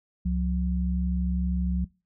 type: tone pair together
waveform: sine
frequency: 67.42 / 180 Hz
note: C#2 / F#3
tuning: -48 / -47 cents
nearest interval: octave + perfect fourth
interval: 1701 cents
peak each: -26 dBFS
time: 0.25-1.85 s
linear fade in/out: 10 ms
effects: noise-tail reverb RT60 0.3 s tail -22 dB re dry